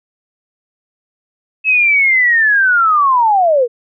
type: linear sweep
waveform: sine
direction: down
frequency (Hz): 2600 to 454.1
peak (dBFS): -8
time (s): 1.64-3.68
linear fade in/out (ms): 50
effects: none